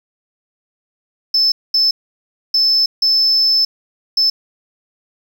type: tone bursts at uneven times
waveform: triangle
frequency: 5260 Hz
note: E8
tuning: 5 cents flat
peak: -8 dBFS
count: 5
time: 1.34-1.52 / 1.74-1.91 / 2.54-2.86 / 3.02-3.65 / 4.17-4.3 s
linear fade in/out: 5 ms
effects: tanh soft clip ceiling -7 dBFS + 7-bit